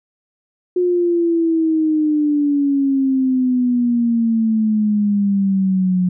sine exponential sweep, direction down, 361.3 to 180 Hz, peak -13 dBFS, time 0.76-6.09 s, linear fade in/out 5 ms, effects none

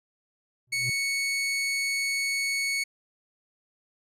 triangle tone with exponential growth, 123.47 Hz, B2, in tune, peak -26 dBFS, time 0.67-0.9 s, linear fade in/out 5 ms, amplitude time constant 49 ms
sawtooth tone, 2217 Hz, C#7, in tune, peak -22 dBFS, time 0.72-2.84 s, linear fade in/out 10 ms
effects low-pass 11000 Hz 12 dB/octave

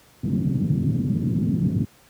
pink band-pass noise, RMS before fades -22 dBFS, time 0.23-1.85 s, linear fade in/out 10 ms, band 120 to 230 Hz, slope 24 dB/octave, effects pink hiss -54 dBFS RMS until 2.09 s + high-pass 60 Hz 12 dB/octave

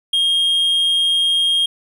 triangle tone, 3236 Hz, G#7, 46 cents flat, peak -12 dBFS, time 0.13-1.66 s, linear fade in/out 5 ms, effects 9-bit

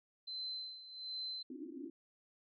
sine tone with tremolo, 4069 Hz, C8, 49 cents flat, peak -39 dBFS, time 0.27-1.43 s, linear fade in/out 10 ms, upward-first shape sine, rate 1.3 Hz, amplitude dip 75%
pink band-pass noise, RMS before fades -47 dBFS, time 1.5-1.9 s, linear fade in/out 5 ms, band 260 to 350 Hz, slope 96 dB/octave
effects none

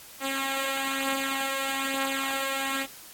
5% pulse beating tone pair, 270 / 271.1 Hz, C#4 / C#4, -45 / -38 cents, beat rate 1.1 Hz, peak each -22 / -17 dBFS, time 0.2-2.87 s, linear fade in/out 50 ms, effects white hiss -47 dBFS RMS until 3.13 s + AAC 64 kbps

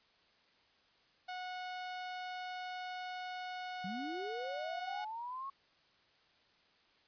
sawtooth tone, 732 Hz, F#5, 19 cents flat, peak -37 dBFS, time 1.28-5.05 s, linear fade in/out 10 ms
sine linear sweep, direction up, 174.2 to 1107 Hz, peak -40 dBFS, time 3.84-5.5 s, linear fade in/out 5 ms
effects white hiss -69 dBFS RMS until 7.07 s + resampled to 11025 Hz

